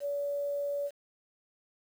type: tone with quantisation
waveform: sine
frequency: 571 Hz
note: D5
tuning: 49 cents flat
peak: -30 dBFS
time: 0-0.91 s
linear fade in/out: 50 ms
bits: 9
effects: none